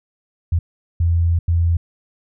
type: tone bursts at uneven times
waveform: sine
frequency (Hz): 84.6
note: E2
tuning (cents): +45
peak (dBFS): -13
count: 3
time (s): 0.52-0.59 / 1-1.39 / 1.48-1.77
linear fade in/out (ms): 5
effects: none